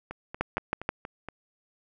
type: two click trains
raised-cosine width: 0.5 ms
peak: -11 / -22 dBFS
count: 4 / 6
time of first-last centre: 0.41-0.891 / 0.11-1.286 s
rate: 6.24 / 4.25 Hz
effects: none